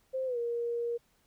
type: tone with pitch glide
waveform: sine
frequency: 523.3 to 471.6 Hz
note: C5 to A#4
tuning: 0 to +20 cents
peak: -30 dBFS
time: 0.13-0.98 s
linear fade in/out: 20 ms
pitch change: -180 cents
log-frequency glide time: 0.26-0.38 s
effects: pink hiss -70 dBFS RMS until 1.26 s